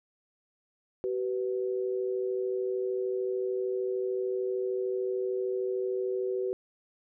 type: tone pair together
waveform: sine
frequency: 380.6 / 493.9 Hz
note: F#4 / B4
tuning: +49 / 0 cents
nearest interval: perfect fourth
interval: 451 cents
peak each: -29 / -34 dBFS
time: 1.04-6.53 s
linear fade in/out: 0 ms
effects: none